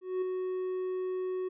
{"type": "tone with ADSR envelope", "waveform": "triangle", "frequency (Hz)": 370, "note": "F#4", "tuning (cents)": 0, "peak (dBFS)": -25, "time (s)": [0.01, 1.49], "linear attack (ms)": 210, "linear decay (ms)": 6, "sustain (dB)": -4, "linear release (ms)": 14, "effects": ["resampled to 8000 Hz"]}